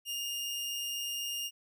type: tone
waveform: sawtooth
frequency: 2828 Hz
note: F7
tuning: 21 cents sharp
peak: -31 dBFS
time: 0.05-1.51 s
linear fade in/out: 50 ms
effects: none